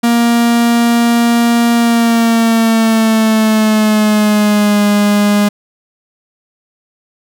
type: tone with pitch glide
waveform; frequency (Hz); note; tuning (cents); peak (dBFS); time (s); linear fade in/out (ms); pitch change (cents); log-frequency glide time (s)
45% pulse; 235.1 to 205.9; A#3 to G#3; +15 to -15; -8; 0.03-5.49; 10; -230; 1.74-4.84
effects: none